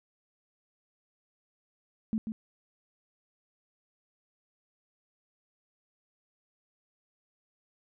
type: tone with echo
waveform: sine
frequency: 220 Hz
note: A3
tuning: in tune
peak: -26 dBFS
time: 2.13-2.18 s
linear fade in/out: 0 ms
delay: 140 ms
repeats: 1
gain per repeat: -6 dB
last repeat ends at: 2.32 s
effects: none